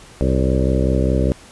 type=harmonic tone with a mistuned harmonic; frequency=65 Hz; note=C2; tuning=11 cents flat; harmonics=1 / 2 / 3 / 4 / 5 / 6 / 7 / 8 / 9; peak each=-18 / -21 / -23 / -24 / -25 / -26 / -26 / -27 / -28 dBFS; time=0.21-1.32 s; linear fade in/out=0 ms; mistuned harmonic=8; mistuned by=+44 cents; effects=pink hiss -43 dBFS RMS until 1.51 s + resampled to 24000 Hz